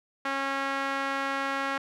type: tone with band-pass filter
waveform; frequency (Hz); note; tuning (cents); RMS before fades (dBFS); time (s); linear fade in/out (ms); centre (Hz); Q
sawtooth; 273.5; C#4; -23; -30; 0.25-1.78; 5; 1500; 1.3
effects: none